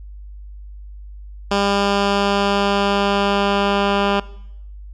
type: tone with low-pass filter sweep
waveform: 10% pulse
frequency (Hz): 200.3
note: G3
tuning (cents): +38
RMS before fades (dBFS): -18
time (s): 1.51-4.2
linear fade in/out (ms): 5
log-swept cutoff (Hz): 5100 to 3100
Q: 1.2
effects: noise-tail reverb RT60 0.8 s tail -20 dB re dry + added 50 Hz sine -33 dBFS peak until 4.93 s